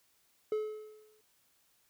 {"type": "tone with exponential decay", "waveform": "triangle", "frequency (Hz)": 429.2, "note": "A4", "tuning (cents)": -43, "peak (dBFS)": -26, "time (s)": [0.52, 1.21], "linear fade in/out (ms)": 2, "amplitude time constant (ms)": 150, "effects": ["white hiss -71 dBFS RMS until 1.89 s"]}